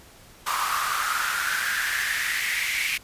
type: noise with high-pass filter sweep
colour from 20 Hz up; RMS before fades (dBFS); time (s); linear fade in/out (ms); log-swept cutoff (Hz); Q
pink; -26; 0.46-2.98; 10; 1100 to 2300; 5.9
effects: pink hiss -50 dBFS RMS until 3.03 s + resampled to 32000 Hz